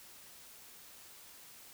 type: silence
effects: white hiss -55 dBFS RMS until 1.73 s